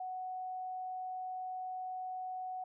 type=tone; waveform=sine; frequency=742 Hz; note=F#5; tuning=5 cents sharp; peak=-38 dBFS; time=0-2.64 s; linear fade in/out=5 ms; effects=none